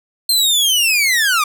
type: linear sweep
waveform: sawtooth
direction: down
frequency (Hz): 4214 to 1165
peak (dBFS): -9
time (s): 0.29-1.44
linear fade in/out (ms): 5
effects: none